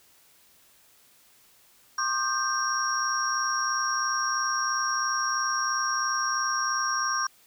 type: tone cluster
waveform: sine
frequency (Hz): 1076 / 1199 / 1567 / 5610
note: C6 / D6 / G6 / F8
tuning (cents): +48 / +36 / -1 / +7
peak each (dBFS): -30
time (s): 1.98-7.27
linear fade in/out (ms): 5
effects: white hiss -59 dBFS RMS until 7.46 s